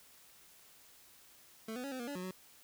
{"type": "tone with pitch steps", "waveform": "25% pulse", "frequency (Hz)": [221.7, 250, 278, 257.7, 238.3, 285.7, 182.1, 185.8], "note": ["A3", "B3", "C#4", "C4", "A#3", "D4", "F#3", "F#3"], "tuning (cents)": [13, 21, 5, -26, 38, -48, -27, 7], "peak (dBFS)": -36, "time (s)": [1.68, 2.312], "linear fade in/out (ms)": 5, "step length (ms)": 79, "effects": ["white hiss -61 dBFS RMS until 2.63 s"]}